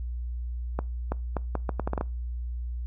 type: accelerating click train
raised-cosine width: 1 ms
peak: -14 dBFS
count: 10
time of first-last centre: 0.79-2.011 s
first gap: 330 ms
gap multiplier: 0.75
effects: noise-tail reverb RT60 0.3 s tail -24 dB re dry + added 60 Hz sine -30 dBFS peak until 2.86 s